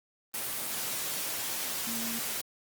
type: tone in noise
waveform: sine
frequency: 230.2 Hz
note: A#3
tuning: 22 cents flat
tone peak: -37 dBFS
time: 1.87-2.19 s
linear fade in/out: 0 ms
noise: white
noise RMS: -34 dBFS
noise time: 0.34-2.41 s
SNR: -6 dB
effects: high-pass 100 Hz 12 dB/octave + Opus 24 kbps